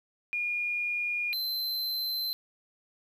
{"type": "tone pair in turn", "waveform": ["sine", "square"], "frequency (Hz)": [2430, 4087], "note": ["D#7", "C8"], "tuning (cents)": [-42, -41], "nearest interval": "major sixth", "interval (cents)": 901, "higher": "second", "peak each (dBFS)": [-28, -30], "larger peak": "first", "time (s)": [[0.33, 1.33], [1.33, 2.33]], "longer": "neither", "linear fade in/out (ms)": 0, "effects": ["10-bit"]}